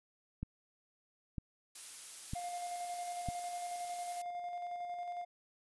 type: click train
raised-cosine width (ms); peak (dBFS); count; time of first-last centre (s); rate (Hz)
5; -26; 4; 0.43-3.287; 1.05
type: noise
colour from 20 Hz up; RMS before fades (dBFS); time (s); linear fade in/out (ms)
blue; -46; 1.75-4.22; 5
type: tone with tremolo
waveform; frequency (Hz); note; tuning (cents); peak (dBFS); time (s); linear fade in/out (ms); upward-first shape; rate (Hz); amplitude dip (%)
triangle; 705; F5; +16; -36; 2.35-5.25; 10; square; 11; 30
effects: resampled to 24000 Hz